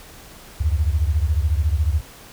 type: beating tone pair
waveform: sine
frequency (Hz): 72 / 86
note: D2 / F2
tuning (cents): -34 / -26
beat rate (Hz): 14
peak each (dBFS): -18 / -21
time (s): 0.6-2.01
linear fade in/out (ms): 10
effects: pink hiss -43 dBFS RMS until 2.32 s